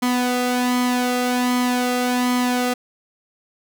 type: tone with flanger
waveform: sawtooth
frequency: 248.1 Hz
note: B3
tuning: 8 cents sharp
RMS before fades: -20 dBFS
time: 0.02-2.74 s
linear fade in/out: 10 ms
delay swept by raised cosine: 0.94 to 1.51 ms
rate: 1.3 Hz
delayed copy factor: +0.6
effects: none